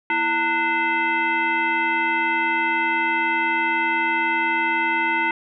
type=tone with frequency modulation; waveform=sine; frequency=1480 Hz; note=F#6; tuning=in tune; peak=-18 dBFS; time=0.1-5.31 s; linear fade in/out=2 ms; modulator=574 Hz; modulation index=1.7; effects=none